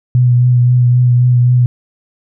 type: tone with vibrato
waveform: sine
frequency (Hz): 123.47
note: B2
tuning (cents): 0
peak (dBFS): -6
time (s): 0.15-1.66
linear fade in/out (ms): 0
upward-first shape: triangle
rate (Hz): 3.8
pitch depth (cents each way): 25
effects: none